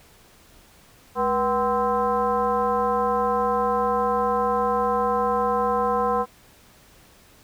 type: tone with frequency modulation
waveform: sine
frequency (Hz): 760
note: F#5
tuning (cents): +46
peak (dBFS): -19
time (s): 1.15-6.26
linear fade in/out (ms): 50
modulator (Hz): 275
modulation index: 1.6
effects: pink hiss -53 dBFS RMS until 7.43 s